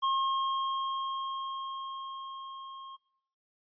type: tone with level ramp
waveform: square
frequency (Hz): 1074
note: C6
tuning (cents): +45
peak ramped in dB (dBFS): -26 to -44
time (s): 0.02-2.97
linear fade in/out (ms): 20
effects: noise-tail reverb RT60 0.8 s tail -22 dB re dry + resampled to 11025 Hz